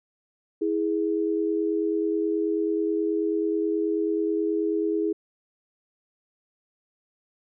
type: tone pair together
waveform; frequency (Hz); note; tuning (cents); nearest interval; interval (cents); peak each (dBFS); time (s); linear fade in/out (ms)
sine; 326 / 415.3; E4 / G#4; -19 / 0; major third; 419; -25; 0.61-5.13; 10
effects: none